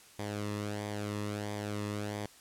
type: tone with flanger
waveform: sawtooth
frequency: 103.83 Hz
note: G#2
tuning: in tune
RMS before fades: -37 dBFS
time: 0.19-2.26 s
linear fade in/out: 0 ms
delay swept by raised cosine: 0.72 to 1.33 ms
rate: 1.5 Hz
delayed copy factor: -0.6
effects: white hiss -57 dBFS RMS until 2.4 s + low-pass 11000 Hz 12 dB/octave